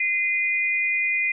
sine tone pair together, 2060 / 2450 Hz, C7 / D#7, -28 / -27 cents, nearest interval minor third, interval 301 cents, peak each -23 dBFS, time 0-1.32 s, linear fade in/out 5 ms, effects none

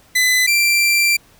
sawtooth tone pair in turn, 2009 / 2357 Hz, B6 / D7, +29 / +6 cents, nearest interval minor third, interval 277 cents, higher second, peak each -9 dBFS, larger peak neither, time 0.15-0.47 / 0.47-1.17 s, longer second, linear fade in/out 10 ms, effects pink hiss -51 dBFS RMS until 1.39 s

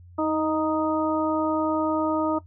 harmonic tone with a mistuned harmonic, 311.1 Hz, D#4, in tune, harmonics 1 / 2 / 3 / 4, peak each -24 / -27 / -29 / -30 dBFS, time 0.18-2.39 s, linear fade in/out 10 ms, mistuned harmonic 1, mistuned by +18 cents, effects noise-tail reverb RT60 0.1 s tail -17 dB re dry + added 88 Hz sine -45 dBFS peak until 2.46 s

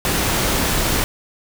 pink noise, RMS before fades -19 dBFS, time 0.05-1.04 s, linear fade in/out 0 ms, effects none

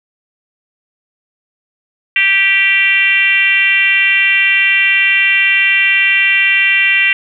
sine tone with frequency modulation, 2349 Hz, D7, in tune, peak -8 dBFS, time 2.16-7.13 s, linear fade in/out 2 ms, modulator 392 Hz, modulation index 1.4, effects 8-bit

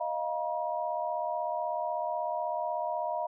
sine chord, Eb suspended second, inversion none, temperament equal with one note detuned, 622.3 / 698.5 / 956.3 Hz, Eb5 / F5 / Bb5, 0 / 0 / +44 cents, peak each -34 dBFS, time 0-3.27 s, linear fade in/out 10 ms, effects none

